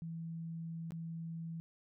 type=tone with dropouts; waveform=sine; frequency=164.81 Hz; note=E3; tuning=in tune; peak=-40 dBFS; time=0.02-1.6 s; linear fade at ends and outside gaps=0 ms; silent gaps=0.907-0.92 s; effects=none